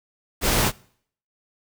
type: noise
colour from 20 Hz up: pink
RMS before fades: -20 dBFS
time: 0.41-0.72 s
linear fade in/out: 50 ms
effects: noise-tail reverb RT60 0.6 s tail -24 dB re dry